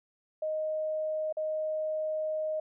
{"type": "tone with dropouts", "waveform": "sine", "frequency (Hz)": 622.3, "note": "D#5", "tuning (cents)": 0, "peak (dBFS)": -29, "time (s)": [0.42, 2.6], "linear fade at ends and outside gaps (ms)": 5, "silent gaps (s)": [1.326, 1.369], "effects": []}